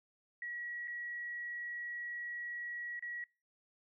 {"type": "tone with dropouts", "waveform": "sine", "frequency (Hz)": 1919, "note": "A#6", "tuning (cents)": 50, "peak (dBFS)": -39, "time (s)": [0.42, 3.24], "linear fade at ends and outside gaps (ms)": 2, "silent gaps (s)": [[0.875, 0.879], [2.994, 3.024]], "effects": ["noise-tail reverb RT60 0.3 s tail -26 dB re dry"]}